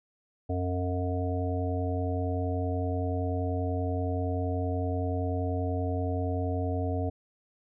harmonic tone, 90.5 Hz, F#2, 38 cents flat, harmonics 1 / 3 / 5 / 7 / 8, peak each -29 / -34 / -36 / -37 / -38 dBFS, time 0.49-7.1 s, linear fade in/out 10 ms, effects none

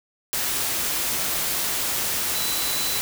sine tone in noise, 3993 Hz, B7, 18 cents sharp, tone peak -30 dBFS, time 2.35-2.99 s, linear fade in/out 0 ms, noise white, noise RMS -25 dBFS, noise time 0.33-3.01 s, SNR -8 dB, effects none

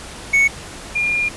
triangle / sine tone pair in turn, 2217 / 2412 Hz, C#7 / D7, 0 / +46 cents, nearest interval minor second, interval 146 cents, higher second, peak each -9 / -16 dBFS, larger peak first, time 0.33-0.48 / 0.95-1.29 s, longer second, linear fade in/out 10 ms, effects pink hiss -34 dBFS RMS until 1.36 s + resampled to 24000 Hz

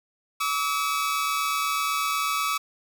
sawtooth tone pair together, 1142.9 / 1291 Hz, D6 / E6, -47 / -37 cents, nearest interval major second, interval 210 cents, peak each -23 dBFS, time 0.4-2.58 s, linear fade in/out 10 ms, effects none

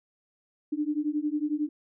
sine beating tone pair, 293.7 / 304.7 Hz, D4 / D#4, 0 / -36 cents, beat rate 11 Hz, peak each -29 dBFS, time 0.72-1.69 s, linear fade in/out 10 ms, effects none

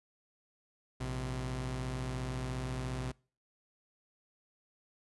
sawtooth tone pair together, 57.07 / 128.4 Hz, A#1 / C3, -36 / -32 cents, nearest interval octave + major second, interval 1404 cents, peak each -36 / -33 dBFS, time 1-3.12 s, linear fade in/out 10 ms, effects noise-tail reverb RT60 0.4 s tail -25 dB re dry + resampled to 24000 Hz

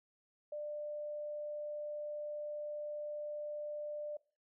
sine tone, 595 Hz, D5, 22 cents sharp, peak -39 dBFS, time 0.52-4.17 s, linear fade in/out 5 ms, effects noise-tail reverb RT60 0.4 s tail -21 dB re dry

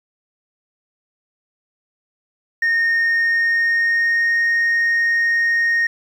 sine tone with pitch glide, 1841 to 1855.9 Hz, A#6 to A#6, -22 to -8 cents, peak -12 dBFS, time 2.62-5.87 s, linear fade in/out 5 ms, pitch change +14 cents, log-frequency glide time 3.03-4.39 s, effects tanh soft clip ceiling -13 dBFS + 8-bit

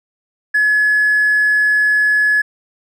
sine tone with hard clipping, 1700 Hz, G#6, 40 cents sharp, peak -11 dBFS, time 0.54-2.42 s, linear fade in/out 10 ms, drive 1 dB, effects none

